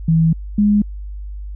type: tone pair in turn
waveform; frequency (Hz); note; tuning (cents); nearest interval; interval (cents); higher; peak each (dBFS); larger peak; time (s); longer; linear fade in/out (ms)
sine; 162.4 / 207.1; E3 / G#3; -26 / -5; major third; 421; second; -10; neither; 0.08-0.33 / 0.58-0.82; first; 5
effects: added 50 Hz sine -26 dBFS peak until 1.55 s